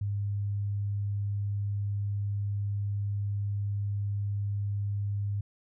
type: tone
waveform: sine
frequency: 101.4 Hz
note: G#2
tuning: 41 cents flat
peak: -28 dBFS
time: 0.01-5.41 s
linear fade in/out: 5 ms
effects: none